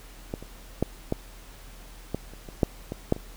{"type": "clicks", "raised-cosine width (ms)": 2, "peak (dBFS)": [-16, -27, -9, -11, -14, -30, -26, -6, -18, -7, -24], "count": 11, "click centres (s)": [0.339, 0.426, 0.826, 1.124, 2.146, 2.336, 2.488, 2.632, 2.921, 3.124, 3.164], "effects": ["added 40 Hz sine -45 dBFS peak until 3.36 s", "pink hiss -50 dBFS RMS until 3.36 s"]}